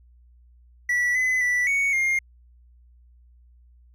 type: tone with pitch steps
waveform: triangle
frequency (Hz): 1953 / 2020 / 1968 / 2227 / 2123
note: B6 / B6 / B6 / C#7 / C7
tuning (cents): -20 / +39 / -7 / +7 / +25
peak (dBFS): -18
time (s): 0.89-2.19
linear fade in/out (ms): 5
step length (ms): 260
effects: added 60 Hz sine -51 dBFS peak until 3.94 s